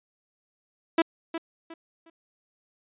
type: tone with echo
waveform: sawtooth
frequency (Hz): 329.6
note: E4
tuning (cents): 0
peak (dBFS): -14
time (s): 0.98-1.02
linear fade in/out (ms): 5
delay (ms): 360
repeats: 3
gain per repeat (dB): -11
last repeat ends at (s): 2.1
effects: resampled to 8000 Hz